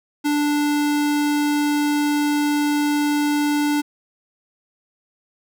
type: tone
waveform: square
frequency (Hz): 293.7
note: D4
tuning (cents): 0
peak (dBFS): -18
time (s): 0.24-3.82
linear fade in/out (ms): 20
effects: none

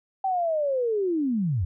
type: linear sweep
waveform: sine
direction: down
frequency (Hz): 780 to 77.2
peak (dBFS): -22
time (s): 0.24-1.65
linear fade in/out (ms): 5
effects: none

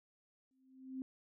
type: tone with exponential growth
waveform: sine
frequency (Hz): 261.8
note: C4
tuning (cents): +1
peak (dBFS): -37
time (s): 0.51-1.02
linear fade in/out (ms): 1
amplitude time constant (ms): 110
effects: none

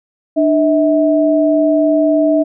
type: tone pair together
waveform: sine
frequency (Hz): 299.5 / 644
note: D4 / E5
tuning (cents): +34 / -41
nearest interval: octave + minor second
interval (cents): 1325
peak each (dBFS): -12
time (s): 0.36-2.44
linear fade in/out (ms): 20
effects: none

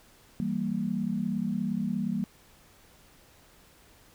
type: chord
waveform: sine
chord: E diminished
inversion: none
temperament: equal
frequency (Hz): 164.81 / 196 / 233.1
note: E3 / G3 / Bb3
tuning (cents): 0 / 0 / 0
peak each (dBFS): -35 / -30 / -31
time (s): 0.4-2.24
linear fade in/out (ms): 0
effects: pink hiss -58 dBFS RMS until 4.14 s

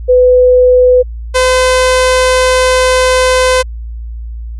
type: tone pair in turn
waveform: sine / sawtooth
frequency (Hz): 501 / 510.9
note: B4 / C5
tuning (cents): +25 / -41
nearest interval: unison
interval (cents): 34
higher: second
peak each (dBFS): -3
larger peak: neither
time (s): 0.08-1.03 / 1.34-3.63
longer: second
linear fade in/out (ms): 20
effects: added 57 Hz sine -20 dBFS peak until 4.59 s + resampled to 24000 Hz

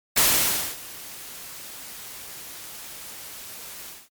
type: noise with ADSR envelope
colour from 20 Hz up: white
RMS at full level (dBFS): -17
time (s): 0.16-4.09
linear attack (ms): 10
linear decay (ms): 590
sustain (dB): -22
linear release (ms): 200
effects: MP3 96 kbps

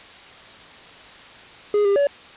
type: tone with pitch steps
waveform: triangle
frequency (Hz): 414.4 / 400 / 568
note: G#4 / G4 / C#5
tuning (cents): -4 / +35 / +42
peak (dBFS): -13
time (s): 1.74-2.07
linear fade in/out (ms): 2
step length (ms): 110
effects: white hiss -43 dBFS RMS until 2.36 s + resampled to 8000 Hz

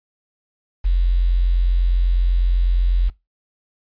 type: tone with quantisation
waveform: sine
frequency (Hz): 44.1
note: F1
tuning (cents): +18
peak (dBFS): -13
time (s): 0.84-3.1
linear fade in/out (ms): 20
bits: 7
effects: noise-tail reverb RT60 0.2 s tail -20 dB re dry + resampled to 11025 Hz

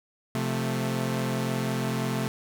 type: chord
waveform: sawtooth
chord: F major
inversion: second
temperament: equal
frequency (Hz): 130.81 / 174.61 / 220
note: C3 / F3 / A3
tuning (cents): 0 / 0 / 0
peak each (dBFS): -25 / -31 / -26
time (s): 0.35-2.28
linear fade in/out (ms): 0
effects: none

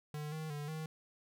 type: tone with pitch steps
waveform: square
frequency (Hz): 150.1 / 157.1 / 146.7 / 157.4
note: D3 / D#3 / D3 / D#3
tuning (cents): +38 / +17 / -2 / +20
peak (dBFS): -40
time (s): 0.14-0.86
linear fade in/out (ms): 2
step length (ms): 180
effects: none

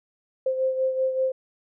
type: beating tone pair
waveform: sine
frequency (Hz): 522 / 527.2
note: C5 / C5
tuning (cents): -4 / +13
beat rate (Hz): 5.2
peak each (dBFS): -22 / -30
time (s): 0.46-1.32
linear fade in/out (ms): 5
effects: none

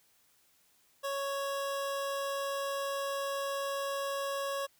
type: tone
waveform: 25% pulse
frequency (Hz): 554.4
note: C#5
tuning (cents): 0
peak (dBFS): -29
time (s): 1.03-4.67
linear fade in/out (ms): 20
effects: white hiss -68 dBFS RMS until 4.79 s

